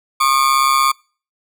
40% pulse ring-modulated tone, 1151 Hz, D6, 35 cents flat, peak -8 dBFS, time 0.2-0.92 s, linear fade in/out 10 ms, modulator 68.4 Hz, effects noise-tail reverb RT60 0.4 s tail -26 dB re dry

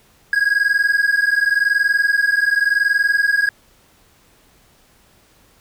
triangle tone pair together, 1635.1 / 1656 Hz, G#6 / G#6, -27 / -5 cents, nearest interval unison, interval 22 cents, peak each -15 dBFS, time 0.33-3.49 s, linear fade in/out 2 ms, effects pink hiss -54 dBFS RMS until 5.6 s

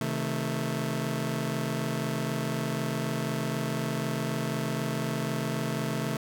sawtooth chord, A diminished, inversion first, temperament just, 132 / 158.4 / 220 Hz, C3 / Eb3 / A3, +16 / +31 / 0 cents, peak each -29 dBFS, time 0.01-6.17 s, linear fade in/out 2 ms, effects none

